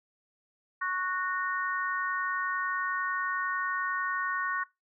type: harmonic tone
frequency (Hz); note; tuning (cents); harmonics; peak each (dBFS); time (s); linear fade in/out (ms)
368.9; F#4; -5; 3 / 4 / 5; -32 / -33 / -34; 0.81-4.64; 10
effects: noise-tail reverb RT60 0.2 s tail -20 dB re dry